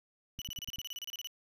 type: click train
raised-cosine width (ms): 5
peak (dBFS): -34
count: 5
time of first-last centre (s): 0.39-0.786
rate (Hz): 10.1
type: tone bursts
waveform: 35% pulse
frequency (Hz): 2960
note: F#7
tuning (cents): 0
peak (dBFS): -37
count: 16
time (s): 0.39-1.272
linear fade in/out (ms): 0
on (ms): 27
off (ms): 30
effects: none